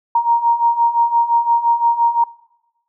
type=beating tone pair; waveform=sine; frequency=932.3 / 938.1 Hz; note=A#5 / A#5; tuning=0 / +11 cents; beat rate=5.8 Hz; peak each=-17 / -14 dBFS; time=0.15-2.24 s; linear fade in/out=5 ms; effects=noise-tail reverb RT60 1.0 s tail -22 dB re dry